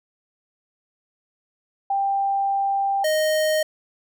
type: tone pair in turn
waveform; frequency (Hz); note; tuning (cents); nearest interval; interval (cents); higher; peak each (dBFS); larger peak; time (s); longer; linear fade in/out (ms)
sine / square; 790 / 620.9; G5 / D#5; +13 / -4; major third; 417; first; -19; neither; 1.9-3.04 / 3.04-3.63; first; 5
effects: none